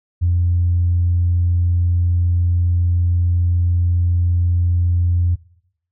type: tone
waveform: sine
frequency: 87.31 Hz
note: F2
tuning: in tune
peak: -12 dBFS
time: 0.21-5.36 s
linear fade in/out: 20 ms
effects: noise-tail reverb RT60 0.7 s tail -20 dB re dry + tanh soft clip ceiling -8 dBFS